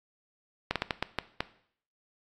slowing click train, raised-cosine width 0.3 ms, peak -11 dBFS, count 7, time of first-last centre 0.71-1.406 s, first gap 47 ms, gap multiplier 1.36, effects noise-tail reverb RT60 0.6 s tail -17 dB re dry + AAC 48 kbps

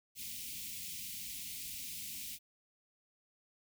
white band-stop noise, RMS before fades -44 dBFS, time 0.15-2.39 s, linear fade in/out 50 ms, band 270 to 2200 Hz, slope 48 dB/octave, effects none

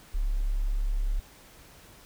sine tone, 35 Hz, C#1, 18 cents sharp, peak -24 dBFS, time 0.14-1.2 s, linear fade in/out 10 ms, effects pink hiss -53 dBFS RMS until 2.05 s

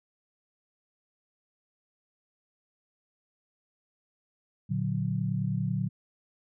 sine chord, Bb augmented, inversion none, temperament equal, 116.54 / 146.83 / 185 Hz, Bb2 / D3 / F#3, 0 / 0 / 0 cents, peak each -31 dBFS, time 4.69-5.89 s, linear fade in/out 20 ms, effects none

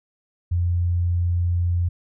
sine tone, 87.31 Hz, F2, in tune, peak -18 dBFS, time 0.51-1.89 s, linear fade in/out 10 ms, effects none

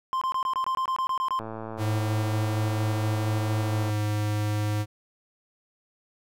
triangle tone bursts, 1046.5 Hz, C6, in tune, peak -22 dBFS, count 12, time 0.13-1.391 s, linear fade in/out 0 ms, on 84 ms, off 23 ms
click train, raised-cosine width 1 ms, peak -22 dBFS, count 278, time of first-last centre 1.4-3.895 s, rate 111 Hz
square tone with pitch glide, 106.7 to 105.23 Hz, G#2 to G#2, +47 to +23 cents, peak -25 dBFS, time 1.77-4.86 s, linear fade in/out 50 ms, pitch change -24 cents, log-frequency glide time 3.6-4 s
effects none

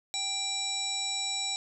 harmonic tone, 784 Hz, G5, in tune, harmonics 1 / 3 / 5 / 7 / 9 / 10, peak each -41 / -40 / -32 / -40 / -41 / -37 dBFS, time 0.14-1.56 s, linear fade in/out 0 ms, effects none

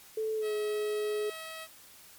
sine tone with pitch glide, 437.8 to 421.2 Hz, A4 to G#4, -9 to +24 cents, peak -29 dBFS, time 0.17-1.3 s, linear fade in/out 5 ms, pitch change -67 cents, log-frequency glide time 0.35-0.54 s
10% pulse tone, 643 Hz, E5, 43 cents flat, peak -32 dBFS, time 0.41-1.68 s, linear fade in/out 50 ms
effects white hiss -54 dBFS RMS until 2.18 s + MP3 96 kbps

